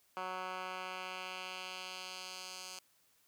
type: tone with band-pass filter sweep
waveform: 10% pulse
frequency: 185 Hz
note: F#3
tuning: in tune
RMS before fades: -44 dBFS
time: 0.17-2.79 s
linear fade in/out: 0 ms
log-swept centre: 1300 to 6000 Hz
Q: 1.2
effects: white hiss -71 dBFS RMS until 3.27 s